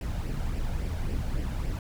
brown noise with flanger, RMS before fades -30 dBFS, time 0.01-1.79 s, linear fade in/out 2 ms, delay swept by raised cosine 0.38 to 1.38 ms, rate 3.6 Hz, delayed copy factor +0.5, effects none

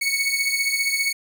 sawtooth beating tone pair, 2213 / 2228 Hz, C#7 / C#7, -3 / +8 cents, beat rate 15 Hz, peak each -19 / -21 dBFS, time 0.01-1.13 s, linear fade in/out 10 ms, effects none

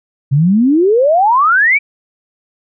sine exponential sweep, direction up, 130.7 to 2371 Hz, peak -7 dBFS, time 0.31-1.79 s, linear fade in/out 20 ms, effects none

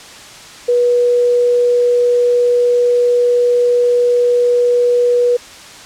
sine tone, 486 Hz, B4, 28 cents flat, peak -9 dBFS, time 0.68-5.37 s, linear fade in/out 10 ms, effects white hiss -35 dBFS RMS until 5.85 s + low-pass 7000 Hz 12 dB/octave

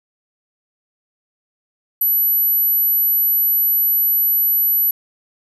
sine tone, 11840 Hz, F#9, in tune, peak -13 dBFS, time 2.01-4.91 s, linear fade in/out 5 ms, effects none

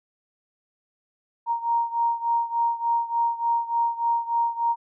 sine beating tone pair, 932.3 / 935.7 Hz, A#5 / A#5, 0 / +6 cents, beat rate 3.4 Hz, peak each -23 / -26 dBFS, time 1.46-4.76 s, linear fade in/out 50 ms, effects none

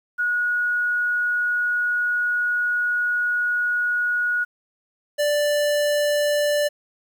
sine / square tone pair in turn, 1454 / 587.8 Hz, F#6 / D5, -31 / +1 cents, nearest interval octave + major third, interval 1568 cents, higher first, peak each -19 dBFS, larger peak neither, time 0.18-4.45 / 5.18-6.69 s, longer first, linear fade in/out 20 ms, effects 9-bit

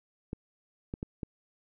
clicks, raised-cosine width 3 ms, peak -22 dBFS, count 4, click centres 0.331 / 0.939 / 1.029 / 1.232 s, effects none

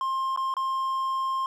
triangle tone with dropouts, 1060 Hz, C6, 22 cents sharp, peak -23 dBFS, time 0.01-1.46 s, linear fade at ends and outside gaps 1 ms, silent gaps 0.362-0.374 / 0.54-0.567 s, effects none

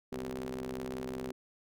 sawtooth ring-modulated tone, 65.41 Hz, C2, in tune, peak -30 dBFS, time 0.12-1.32 s, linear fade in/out 5 ms, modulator 318 Hz, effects none

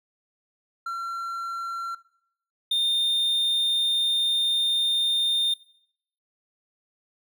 triangle tone pair in turn, 1363 / 3632 Hz, F6 / A#7, -43 / -46 cents, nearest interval octave + perfect fourth, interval 1697 cents, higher second, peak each -26 / -19 dBFS, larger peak second, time 0.86-1.95 / 2.71-5.54 s, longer second, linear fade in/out 5 ms, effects noise-tail reverb RT60 0.7 s tail -20 dB re dry

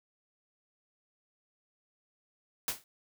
white noise with exponential decay, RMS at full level -28 dBFS, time 2.68-2.84 s, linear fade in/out 1 ms, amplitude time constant 33 ms, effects none

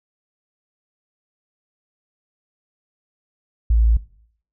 sine tone, 56.1 Hz, A1, 34 cents sharp, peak -12 dBFS, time 3.7-3.97 s, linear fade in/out 5 ms, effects noise-tail reverb RT60 0.6 s tail -18 dB re dry

